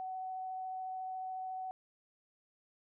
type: tone with vibrato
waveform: sine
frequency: 750 Hz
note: F#5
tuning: 23 cents sharp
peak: -38 dBFS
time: 0-1.71 s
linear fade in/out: 0 ms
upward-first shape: triangle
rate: 14 Hz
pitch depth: 9 cents each way
effects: none